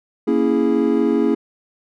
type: chord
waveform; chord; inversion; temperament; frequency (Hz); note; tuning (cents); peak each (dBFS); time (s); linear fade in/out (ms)
triangle; A# half-diminished seventh; none; equal; 233.1 / 277.2 / 329.6 / 415.3; A#3 / C#4 / E4 / G#4; 0 / 0 / 0 / 0; -18; 0.27-1.35; 10
effects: none